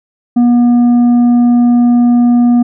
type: tone with tanh clipping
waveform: sine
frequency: 241 Hz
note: B3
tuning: 42 cents flat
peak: -6 dBFS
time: 0.36-2.63 s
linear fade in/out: 10 ms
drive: 5 dB
effects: none